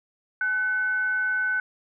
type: tone with frequency modulation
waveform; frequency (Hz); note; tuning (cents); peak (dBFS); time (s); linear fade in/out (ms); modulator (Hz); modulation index
sine; 1508; F#6; +32; -22; 0.41-1.6; 2; 668; 0.2
effects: none